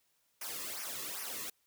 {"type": "noise with flanger", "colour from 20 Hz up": "white", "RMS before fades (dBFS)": -41, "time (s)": [0.41, 1.5], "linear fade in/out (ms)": 5, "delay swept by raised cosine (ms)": [0.25, 1.35], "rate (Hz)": 2.5, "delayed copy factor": -0.8, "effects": ["white hiss -75 dBFS RMS until 1.66 s"]}